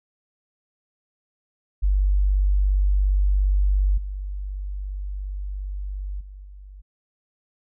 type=tone with level steps; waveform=sine; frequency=48.62 Hz; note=G1; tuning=13 cents flat; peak=-16 / -27 / -37 / -39 dBFS; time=1.82-6.82 s; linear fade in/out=20 ms; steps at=3.97 / 6.2 / 6.44 s; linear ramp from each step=10 ms; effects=none